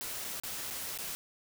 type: noise with dropouts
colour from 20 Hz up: white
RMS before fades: -39 dBFS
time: 0.01-1.15 s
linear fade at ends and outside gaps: 0 ms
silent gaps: 0.244-0.248 / 0.399-0.435 / 0.703-0.708 / 0.976-0.987 s
effects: none